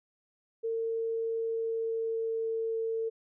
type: tone with pitch glide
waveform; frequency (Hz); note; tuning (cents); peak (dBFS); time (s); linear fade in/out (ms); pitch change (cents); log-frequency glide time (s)
sine; 453.8 to 450.4; A#4 to A4; -47 to +40; -29; 0.63-3.1; 20; -13; 1.41-2.58
effects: none